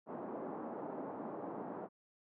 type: band-pass noise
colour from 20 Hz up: pink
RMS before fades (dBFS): -44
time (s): 0.06-1.89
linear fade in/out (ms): 50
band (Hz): 210 to 1000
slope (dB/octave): 24
effects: none